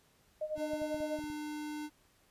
sine tone with tremolo, 615 Hz, D#5, 20 cents flat, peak -32 dBFS, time 0.41-1.2 s, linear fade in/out 5 ms, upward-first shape sine, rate 10 Hz, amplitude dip 80%
square tone, 300 Hz, D4, 37 cents sharp, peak -39 dBFS, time 0.55-1.9 s, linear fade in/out 50 ms
clicks, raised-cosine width 5 ms, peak -39 dBFS, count 8, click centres 0.579 / 0.735 / 0.818 / 0.945 / 1.004 / 1.189 / 1.24 / 1.301 s
effects pink hiss -68 dBFS RMS until 2.3 s + resampled to 32000 Hz

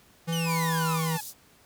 square tone with pitch glide, 165.9 to 161.83 Hz, E3 to E3, +11 to -32 cents, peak -27 dBFS, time 0.27-1.18 s, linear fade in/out 20 ms, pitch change -43 cents, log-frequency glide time 0.45-0.91 s
sawtooth exponential sweep, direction down, 3136 to 830.6 Hz, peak -29 dBFS, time 0.32-1.21 s, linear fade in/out 10 ms
sine tone, 994 Hz, B5, 11 cents sharp, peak -29 dBFS, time 0.45-1 s, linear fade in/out 50 ms
white band-pass noise, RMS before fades -40 dBFS, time 0.46-1.34 s, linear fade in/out 50 ms, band 4300 to 16000 Hz, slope 24 dB/octave
effects pink hiss -58 dBFS RMS until 1.65 s + high-pass 60 Hz 12 dB/octave

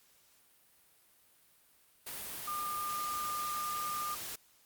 sine tone in noise, 1205 Hz, D6, 44 cents sharp, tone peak -35 dBFS, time 2.47-4.15 s, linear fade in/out 10 ms, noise white, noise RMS -42 dBFS, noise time 2.06-4.36 s, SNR +4 dB, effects white hiss -66 dBFS RMS until 4.65 s + Opus 48 kbps

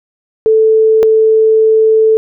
sine tone pair in turn, 440 / 440 Hz, A4 / A4, 0 / 0 cents, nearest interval unison, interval 0 cents, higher neither, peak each -5 dBFS, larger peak neither, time 0.46-1.03 / 1.03-2.17 s, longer second, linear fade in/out 0 ms, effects none

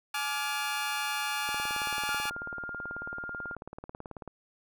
20% pulse chord, D diminished, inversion second, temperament just, 845.8 / 1174.7 / 1409.6 Hz, Ab5 / D6 / F6, +31 / 0 / +16 cents, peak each -29 / -31 / -30 dBFS, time 0.14-2.3 s, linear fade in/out 5 ms
click train, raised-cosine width 1 ms, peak -27 dBFS, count 52, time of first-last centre 1.49-4.277 s, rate 18.3 Hz
sine tone, 1405 Hz, F6, 10 cents sharp, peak -36 dBFS, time 2.09-3.55 s, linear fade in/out 2 ms
effects none

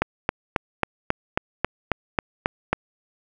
click train, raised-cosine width 0.5 ms, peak -4 dBFS, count 11, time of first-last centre 0.02-2.73 s, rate 3.69 Hz, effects none

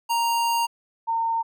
square / sine tone pair in turn, 932.3 / 912.6 Hz, A#5 / A#5, 0 / -37 cents, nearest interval unison, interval 37 cents, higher first, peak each -21 dBFS, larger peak neither, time 0.09-0.67 / 1.07-1.43 s, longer first, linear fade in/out 20 ms, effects none

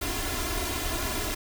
pink noise with comb filter, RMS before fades -30 dBFS, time 0.01-1.35 s, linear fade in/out 10 ms, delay 2.9 ms, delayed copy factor +1, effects none

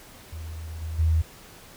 sine tone with level steps, 80.4 Hz, E2, 43 cents flat, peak -33 / -29 / -18 dBFS, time 0.32-1.22 s, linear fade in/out 10 ms, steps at 0.81 / 0.98 s, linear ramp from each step 20 ms, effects pink hiss -48 dBFS RMS until 1.76 s

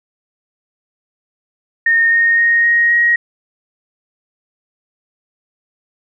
sine tone with pitch steps, 1837 / 1849.8 / 1862.6 / 1875.6 / 1888.6 Hz, A#6 / A#6 / A#6 / A#6 / A#6, -26 / -14 / -2 / +10 / +22 cents, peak -9 dBFS, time 1.86-3.16 s, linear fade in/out 5 ms, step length 260 ms, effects none

